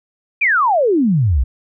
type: exponential sweep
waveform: sine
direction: down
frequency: 2500 to 56 Hz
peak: -11 dBFS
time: 0.41-1.44 s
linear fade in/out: 10 ms
effects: none